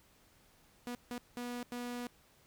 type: tone bursts at uneven times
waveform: sawtooth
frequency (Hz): 243.3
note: B3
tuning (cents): -26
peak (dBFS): -35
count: 4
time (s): 0.87-0.95 / 1.11-1.18 / 1.37-1.63 / 1.72-2.07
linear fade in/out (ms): 0
effects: pink hiss -66 dBFS RMS until 2.46 s